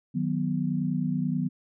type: chord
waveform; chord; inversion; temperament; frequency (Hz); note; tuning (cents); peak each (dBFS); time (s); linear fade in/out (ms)
sine; B major; first; equal; 155.56 / 185 / 246.9; D#3 / F#3 / B3; 0 / 0 / 0; -29; 0.14-1.49; 20
effects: none